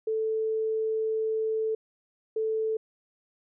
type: tone pair in turn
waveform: sine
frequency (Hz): 440 / 440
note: A4 / A4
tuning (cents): 0 / 0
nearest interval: unison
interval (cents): 0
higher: neither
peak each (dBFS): -25 / -25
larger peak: neither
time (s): 0.07-1.75 / 2.36-2.77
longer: first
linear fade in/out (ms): 5
effects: none